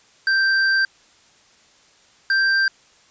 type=tone pair in turn; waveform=square; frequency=1568 / 1574.1 Hz; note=G6 / G6; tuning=0 / +7 cents; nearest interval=unison; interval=7 cents; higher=second; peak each=-16 dBFS; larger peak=neither; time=0.27-0.85 / 2.3-2.68 s; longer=first; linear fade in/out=2 ms; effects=white hiss -54 dBFS RMS until 3.1 s + resampled to 16000 Hz